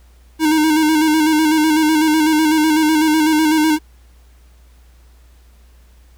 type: tone with vibrato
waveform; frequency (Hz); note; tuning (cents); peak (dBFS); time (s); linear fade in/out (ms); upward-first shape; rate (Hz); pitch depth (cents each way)
square; 311.1; D#4; 0; -12; 0.39-3.79; 50; square; 8; 38
effects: added 60 Hz sine -44 dBFS peak until 6.17 s + pink hiss -56 dBFS RMS until 6.17 s